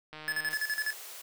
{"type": "click train", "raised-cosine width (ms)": 0.3, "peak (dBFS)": -28, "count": 64, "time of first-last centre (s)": [0.13, 0.539], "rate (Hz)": 154}
{"type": "tone with tremolo", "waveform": "square", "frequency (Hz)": 1721, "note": "A6", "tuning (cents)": -39, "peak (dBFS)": -29, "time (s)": [0.28, 0.93], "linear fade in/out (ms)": 0, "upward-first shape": "square", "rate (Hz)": 12, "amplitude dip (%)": 75}
{"type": "high-pass noise", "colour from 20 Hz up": "white", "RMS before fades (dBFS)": -45, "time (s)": [0.5, 1.22], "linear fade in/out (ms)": 10, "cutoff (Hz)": 360, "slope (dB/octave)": 48}
{"effects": []}